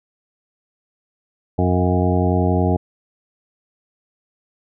harmonic tone with a mistuned harmonic, 90.7 Hz, F#2, 34 cents flat, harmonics 1 / 2 / 3 / 4 / 5 / 7 / 8 / 9, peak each -18 / -21 / -23 / -24 / -25 / -26 / -27 / -28 dBFS, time 1.58-2.77 s, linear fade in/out 10 ms, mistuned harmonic 8, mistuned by -16 cents, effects none

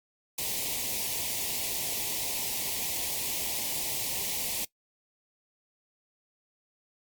white band-stop noise, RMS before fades -32 dBFS, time 0.38-4.65 s, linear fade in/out 5 ms, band 980 to 2000 Hz, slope 48 dB/octave, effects noise-tail reverb RT60 0.1 s tail -20 dB re dry + Opus 48 kbps

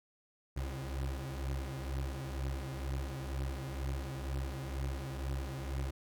30% pulse beating tone pair, 66.1 / 68.2 Hz, C2 / C#2, +18 / -28 cents, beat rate 2.1 Hz, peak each -37 / -36 dBFS, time 0.56-5.91 s, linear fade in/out 10 ms, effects none

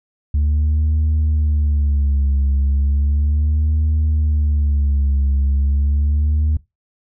sine tone with vibrato, 72.9 Hz, D2, 12 cents flat, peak -11 dBFS, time 0.34-6.57 s, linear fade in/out 5 ms, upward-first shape sine, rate 0.35 Hz, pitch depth 100 cents each way, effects noise-tail reverb RT60 0.2 s tail -21 dB re dry + tanh soft clip ceiling -12 dBFS

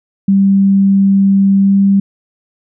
sine tone with pitch glide, 196 to 197.14 Hz, G3 to G3, 0 to +10 cents, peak -6 dBFS, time 0.28-2 s, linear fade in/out 5 ms, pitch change +10 cents, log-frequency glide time 1.59-1.76 s, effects none

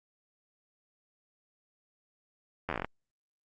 slowing click train, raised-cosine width 0.5 ms, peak -17 dBFS, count 10, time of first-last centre 2.69-2.846 s, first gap 11 ms, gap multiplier 1.11, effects Opus 48 kbps

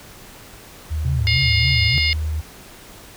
sine tone bursts, 77.4 Hz, D#2, 9 cents flat, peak -20 dBFS, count 3, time 0.9-2.416 s, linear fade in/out 20 ms, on 490 ms, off 23 ms
sine tone with vibrato, 119.3 Hz, A#2, 41 cents sharp, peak -19 dBFS, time 1.05-1.98 s, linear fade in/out 0 ms, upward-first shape sine, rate 3.5 Hz, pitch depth 240 cents each way
harmonic tone, 713 Hz, F5, 36 cents sharp, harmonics 3 / 4 / 5 / 6 / 7, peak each -20 / -25 / -27 / -26 / -23 dBFS, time 1.27-2.13 s, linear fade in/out 0 ms
effects pink hiss -42 dBFS RMS until 3.16 s

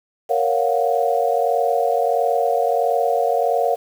sine chord, Gb major seventh, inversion first, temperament equal, 466.2 / 554.4 / 698.5 / 740 Hz, Bb4 / Db5 / F5 / Gb5, 0 / 0 / 0 / 0 cents, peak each -21 / -22 / -20 / -23 dBFS, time 0.29-3.76 s, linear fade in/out 20 ms, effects 7-bit

